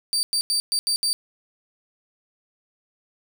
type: tone bursts at uneven times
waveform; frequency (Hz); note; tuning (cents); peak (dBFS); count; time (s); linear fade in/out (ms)
30% pulse; 4642; D8; -21; -17; 6; 0.13-0.23 / 0.33-0.41 / 0.5-0.6 / 0.72-0.79 / 0.87-0.96 / 1.03-1.13; 0
effects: none